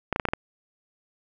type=clicks; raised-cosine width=0.5 ms; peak=-9 dBFS; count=6; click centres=0.127 / 0.161 / 0.198 / 0.253 / 0.287 / 0.335 s; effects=none